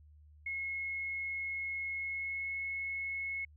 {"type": "tone with pitch glide", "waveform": "sine", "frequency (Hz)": [2171, 2184], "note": ["C#7", "C#7"], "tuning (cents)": [-37, -26], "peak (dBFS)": -35, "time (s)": [0.46, 3.45], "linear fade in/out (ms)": 5, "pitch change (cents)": 11, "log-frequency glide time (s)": [1.94, 2.54], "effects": ["added 75 Hz sine -56 dBFS peak until 3.56 s"]}